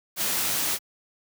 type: noise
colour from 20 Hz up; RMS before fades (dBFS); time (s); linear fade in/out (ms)
white; -26; 0.16-0.79; 50
effects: high-pass 100 Hz 12 dB/octave